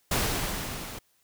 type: noise with level ramp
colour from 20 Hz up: pink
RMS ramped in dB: -25 to -40 dBFS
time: 0.11-0.99 s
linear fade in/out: 5 ms
effects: white hiss -68 dBFS RMS until 1.23 s